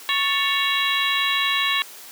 harmonic tone with a mistuned harmonic, 554.4 Hz, C#5, in tune, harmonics 2 / 3 / 4 / 5 / 6 / 7, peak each -26 / -26 / -26 / -26 / -26 / -26 dBFS, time 0.09-1.82 s, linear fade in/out 0 ms, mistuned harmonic 3, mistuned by +100 cents, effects white hiss -41 dBFS RMS until 2.11 s + high-pass 300 Hz 12 dB/octave

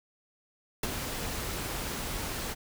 pink noise with ADSR envelope, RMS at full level -29 dBFS, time 0.83-2.55 s, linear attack 4 ms, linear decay 28 ms, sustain -6 dB, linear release 32 ms, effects none

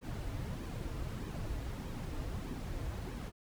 brown noise with flanger, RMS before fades -40 dBFS, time 0.01-3.32 s, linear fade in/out 50 ms, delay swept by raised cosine 1.4 to 5.4 ms, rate 1.6 Hz, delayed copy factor -0.55, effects none

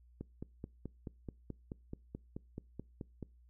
click train, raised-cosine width 3 ms, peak -29 dBFS, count 15, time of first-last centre 0.21-3.227 s, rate 4.64 Hz, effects noise-tail reverb RT60 0.3 s tail -25 dB re dry + added 60 Hz sine -60 dBFS peak until 3.49 s

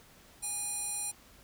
square tone with band-pass filter, 821 Hz, G#5, 20 cents flat, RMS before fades -36 dBFS, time 0.42-1.12 s, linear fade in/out 20 ms, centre 9500 Hz, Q 5.1, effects pink hiss -58 dBFS RMS until 1.43 s

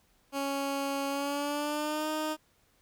15% pulse tone with pitch glide, 277.2 to 309.4 Hz, C#4 to D#4, 0 to -10 cents, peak -24 dBFS, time 0.32-2.37 s, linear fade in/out 50 ms, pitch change +190 cents, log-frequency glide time 1.08-2.09 s, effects pink hiss -68 dBFS RMS until 2.81 s

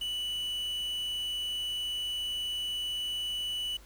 triangle tone with quantisation, 2960 Hz, F#7, in tune, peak -30 dBFS, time 0.01-3.77 s, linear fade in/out 5 ms, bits 8, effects added 50 Hz sine -53 dBFS peak until 3.85 s + pink hiss -57 dBFS RMS until 3.85 s

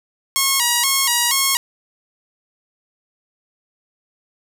5% pulse tone with vibrato, 1020 Hz, C6, 44 cents flat, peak -3 dBFS, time 0.36-1.57 s, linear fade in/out 0 ms, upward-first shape square, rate 2.1 Hz, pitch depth 110 cents each way, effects none

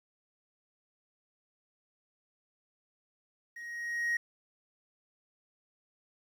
triangle tone with level ramp, 1883 Hz, A#6, 17 cents sharp, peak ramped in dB -41 to -24 dBFS, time 3.56-4.17 s, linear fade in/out 5 ms, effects tanh soft clip ceiling -21 dBFS + 11-bit

